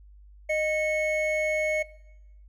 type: tone pair together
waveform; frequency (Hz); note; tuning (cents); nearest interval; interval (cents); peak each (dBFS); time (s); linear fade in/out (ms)
triangle; 617.1 / 2199; D#5 / C#7; -14 / -14; octave + minor seventh; 2200; -23 / -26; 0.49-1.83; 10
effects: noise-tail reverb RT60 0.9 s tail -21 dB re dry + added 50 Hz sine -48 dBFS peak until 2.48 s